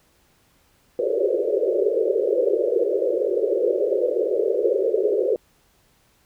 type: band-pass noise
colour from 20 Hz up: pink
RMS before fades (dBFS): -21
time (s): 0.99-5.36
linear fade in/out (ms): 2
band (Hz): 360 to 570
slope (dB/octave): 96
effects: pink hiss -61 dBFS RMS until 6.25 s